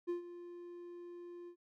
triangle tone with ADSR envelope, 349.2 Hz, F4, in tune, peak -31 dBFS, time 0.07-1.56 s, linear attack 25 ms, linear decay 120 ms, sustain -14 dB, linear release 82 ms, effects none

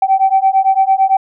sine beating tone pair, 767 / 775.9 Hz, G5 / G5, -38 / -18 cents, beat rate 8.9 Hz, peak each -11 dBFS, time 0.02-1.17 s, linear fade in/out 5 ms, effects tanh soft clip ceiling -2 dBFS

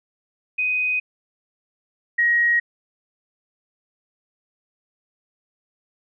sine tone pair in turn, 2501 / 1890 Hz, D#7 / A#6, +8 / +23 cents, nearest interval perfect fourth, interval 485 cents, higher first, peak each -19 / -15 dBFS, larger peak second, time 0.58-1 / 2.18-2.6 s, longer neither, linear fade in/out 10 ms, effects none

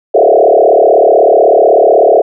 sine tone with frequency modulation, 552 Hz, C#5, 7 cents flat, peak -3 dBFS, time 0.14-2.22 s, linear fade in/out 10 ms, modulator 36.1 Hz, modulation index 4.4, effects none

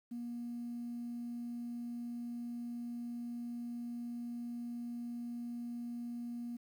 sine tone, 238.5 Hz, A#3, 40 cents sharp, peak -38 dBFS, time 0.11-6.57 s, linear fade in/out 10 ms, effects tanh soft clip ceiling -36 dBFS + 11-bit

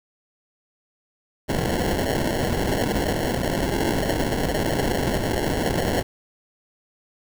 violet noise with sample-and-hold, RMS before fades -23 dBFS, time 1.48-6.03 s, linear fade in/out 20 ms, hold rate 1225 Hz, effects none

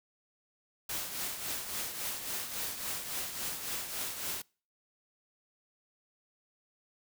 white noise with tremolo, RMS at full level -35 dBFS, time 0.89-4.42 s, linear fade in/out 5 ms, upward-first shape triangle, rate 3.6 Hz, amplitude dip 60%, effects noise-tail reverb RT60 0.4 s tail -26 dB re dry

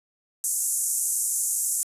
pink band-pass noise, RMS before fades -26 dBFS, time 0.44-1.83 s, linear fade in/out 0 ms, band 6800 to 12000 Hz, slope 48 dB/octave, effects resampled to 32000 Hz

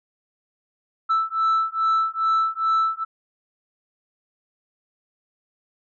sine beating tone pair, 1318.5 / 1320.9 Hz, E6 / E6, 0 / +3 cents, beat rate 2.4 Hz, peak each -20 dBFS, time 1.09-3.05 s, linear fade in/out 20 ms, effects tanh soft clip ceiling -15 dBFS

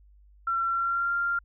sine tone with pitch glide, 1357 to 1391.1 Hz, E6 to F6, +50 to -7 cents, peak -24 dBFS, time 0.47-1.39 s, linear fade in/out 5 ms, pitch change +43 cents, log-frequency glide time 0.67-1.14 s, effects added 50 Hz sine -53 dBFS peak until 1.44 s

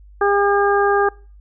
harmonic tone, 403.4 Hz, G4, 50 cents sharp, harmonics 1 / 2 / 3 / 4, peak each -16 / -19 / -21 / -22 dBFS, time 0.21-1.09 s, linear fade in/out 5 ms, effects noise-tail reverb RT60 0.4 s tail -25 dB re dry + added 50 Hz sine -41 dBFS peak until 1.4 s

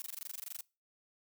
blue noise bursts, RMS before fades -42 dBFS, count 15, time 0-0.608 s, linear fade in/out 0 ms, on 20 ms, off 22 ms, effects noise-tail reverb RT60 0.3 s tail -23 dB re dry

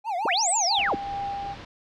triangle tone with vibrato, 794 Hz, G5, 22 cents sharp, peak -23 dBFS, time 0.04-0.83 s, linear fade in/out 50 ms, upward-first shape triangle, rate 6.1 Hz, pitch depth 290 cents each way
sine linear two-way sweep, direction up then down, 166.1 to 8350 to 166.5 Hz, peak -22 dBFS, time 0.25-0.95 s, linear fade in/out 5 ms, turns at 0.5 s
sine tone with tremolo, 799 Hz, G5, 33 cents sharp, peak -27 dBFS, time 0.67-1.56 s, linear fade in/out 50 ms, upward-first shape sine, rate 2.2 Hz, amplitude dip 30%
pink low-pass noise, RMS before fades -42 dBFS, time 0.78-1.65 s, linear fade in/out 5 ms, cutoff 4500 Hz, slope 24 dB/octave
effects none

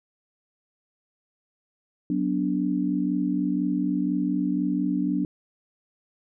sine chord, B minor, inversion second, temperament equal with one note detuned, 185 / 246.9 / 291 Hz, F#3 / B3 / D4, 0 / 0 / -16 cents, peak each -27 / -28 / -25 dBFS, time 2.1-5.25 s, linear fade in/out 2 ms, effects none

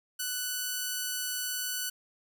5% pulse tone, 1487 Hz, F#6, 8 cents sharp, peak -20 dBFS, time 0.19-1.9 s, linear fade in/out 10 ms, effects none

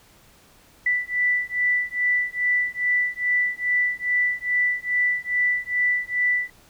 sine beating tone pair, 1975.5 / 1977.9 Hz, B6 / B6, 0 / +2 cents, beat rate 2.4 Hz, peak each -23 dBFS, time 0.86-6.5 s, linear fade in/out 5 ms, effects pink hiss -54 dBFS RMS until 6.69 s

